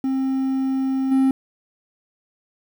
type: tone with level steps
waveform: triangle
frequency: 265.9 Hz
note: C4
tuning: 28 cents sharp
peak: -17 / -12 dBFS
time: 0.04-1.31 s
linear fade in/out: 2 ms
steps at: 1.11 s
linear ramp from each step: 10 ms
effects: 8-bit